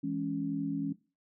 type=chord; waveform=sine; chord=C# minor; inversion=first; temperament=equal; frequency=164.81 / 207.7 / 277.2 Hz; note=E3 / G#3 / C#4; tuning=0 / 0 / 0 cents; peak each=-38 / -38 / -32 dBFS; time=0.03-0.93 s; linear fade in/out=10 ms; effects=noise-tail reverb RT60 0.3 s tail -17 dB re dry